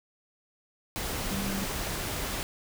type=tone in noise; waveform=sine; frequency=196 Hz; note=G3; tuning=in tune; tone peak=-32 dBFS; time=1.31-1.64 s; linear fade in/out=0 ms; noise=pink; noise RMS=-33 dBFS; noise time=0.96-2.43 s; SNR=-2 dB; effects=none